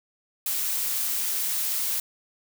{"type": "noise", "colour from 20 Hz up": "blue", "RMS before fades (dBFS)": -27, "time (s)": [0.46, 2], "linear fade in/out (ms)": 2, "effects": []}